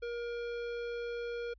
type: tone with tanh clipping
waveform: sine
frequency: 473.7 Hz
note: A#4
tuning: 28 cents sharp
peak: -38 dBFS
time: 0.02-1.54 s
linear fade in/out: 10 ms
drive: 18 dB
effects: added 50 Hz sine -58 dBFS peak until 1.58 s + resampled to 11025 Hz